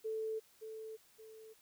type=tone with echo; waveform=sine; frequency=440 Hz; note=A4; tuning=in tune; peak=-36 dBFS; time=0.04-0.4 s; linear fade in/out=20 ms; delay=570 ms; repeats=2; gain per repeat=-8 dB; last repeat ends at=1.54 s; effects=white hiss -67 dBFS RMS until 1.61 s